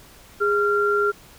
sine tone pair together, 410.6 / 1381 Hz, G#4 / F6, -20 / -20 cents, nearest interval octave + major sixth, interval 2100 cents, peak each -20 dBFS, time 0.4-1.12 s, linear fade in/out 20 ms, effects pink hiss -48 dBFS RMS until 1.38 s

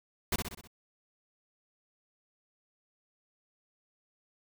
pink noise with echo, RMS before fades -29 dBFS, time 0.32-0.36 s, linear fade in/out 5 ms, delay 63 ms, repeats 5, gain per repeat -5 dB, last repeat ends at 0.675 s, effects none

